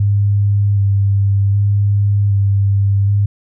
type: tone with vibrato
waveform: sine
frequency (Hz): 100.4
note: G2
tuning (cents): +42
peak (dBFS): -10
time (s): 0-3.26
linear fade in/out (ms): 5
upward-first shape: square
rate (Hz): 0.65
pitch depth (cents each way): 17
effects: none